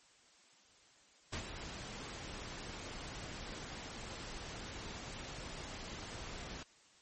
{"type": "noise with ADSR envelope", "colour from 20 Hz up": "pink", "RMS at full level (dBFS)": -39, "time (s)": [1.32, 6.63], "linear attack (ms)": 15, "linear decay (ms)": 82, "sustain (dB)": -7, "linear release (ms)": 4, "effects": ["white hiss -65 dBFS RMS until 7.01 s", "MP3 32 kbps"]}